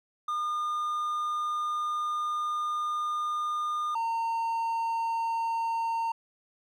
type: tone pair in turn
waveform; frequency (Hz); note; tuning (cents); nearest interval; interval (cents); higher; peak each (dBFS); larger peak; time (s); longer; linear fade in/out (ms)
triangle; 1214 / 914.7; D#6 / A#5; -43 / -33; perfect fourth; 490; first; -26 / -25; second; 0.28-3.95 / 3.95-6.12; first; 5
effects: none

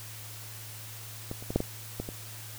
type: clicks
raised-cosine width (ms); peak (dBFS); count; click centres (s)
2; -22 / -30 / -20 / -10 / -16 / -19 / -23; 7; 1.314 / 1.425 / 1.505 / 1.56 / 1.604 / 2 / 2.089
effects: added 109 Hz sine -45 dBFS peak until 2.58 s + white hiss -45 dBFS RMS until 2.58 s

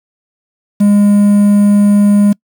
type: tone with quantisation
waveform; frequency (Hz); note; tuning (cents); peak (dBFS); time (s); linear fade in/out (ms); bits
triangle; 204.5; G#3; -26; -3; 0.8-2.33; 10; 5
effects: noise-tail reverb RT60 0.1 s tail -26 dB re dry

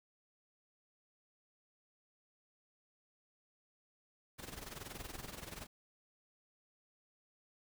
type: noise with amplitude modulation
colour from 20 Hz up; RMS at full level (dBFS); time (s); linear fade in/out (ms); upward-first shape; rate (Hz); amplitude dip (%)
pink; -45; 4.38-5.67; 20; sine; 21.1; 75
effects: none

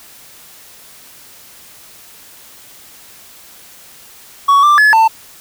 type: tone with pitch steps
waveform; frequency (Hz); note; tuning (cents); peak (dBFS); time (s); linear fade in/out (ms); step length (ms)
triangle; 1121 / 1180 / 1710 / 893; C#6 / D6 / A6 / A5; +19 / +8 / -50 / +25; -4; 4.48-5.08; 10; 150
effects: white hiss -40 dBFS RMS until 5.4 s

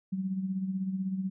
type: tone with tremolo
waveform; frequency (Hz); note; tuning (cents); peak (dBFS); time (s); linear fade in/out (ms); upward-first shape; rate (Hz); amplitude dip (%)
sine; 189.8; F#3; +44; -27; 0.12-1.3; 10; sine; 16; 55
effects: none

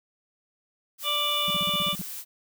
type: noise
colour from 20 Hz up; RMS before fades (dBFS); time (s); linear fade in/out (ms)
blue; -37; 0.98-2.25; 50
type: harmonic tone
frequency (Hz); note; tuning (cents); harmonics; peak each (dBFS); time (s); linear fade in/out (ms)
587.3; D5; 0; 1 / 2 / 4 / 5 / 6; -36 / -30 / -36 / -29 / -27; 1.03-1.96; 50
type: tone bursts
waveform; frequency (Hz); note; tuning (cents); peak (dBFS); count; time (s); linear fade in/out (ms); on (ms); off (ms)
sine; 181.9; F#3; -29; -30; 9; 1.48-2.015; 0; 23; 41
effects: none

